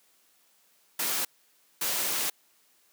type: noise bursts at uneven times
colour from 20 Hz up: white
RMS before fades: -29 dBFS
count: 2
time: 0.99-1.25 / 1.81-2.3 s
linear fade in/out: 5 ms
effects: white hiss -65 dBFS RMS until 2.92 s + high-pass 200 Hz 12 dB/octave